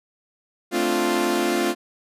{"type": "chord", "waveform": "sawtooth", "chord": "D minor seventh", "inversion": "second", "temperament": "equal", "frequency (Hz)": [220, 261.6, 293.7, 349.2], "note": ["A3", "C4", "D4", "F4"], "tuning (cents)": [0, 0, 0, 0], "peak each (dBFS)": [-24, -23, -24, -18], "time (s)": [0.71, 1.75], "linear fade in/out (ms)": 50, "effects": ["resampled to 32000 Hz"]}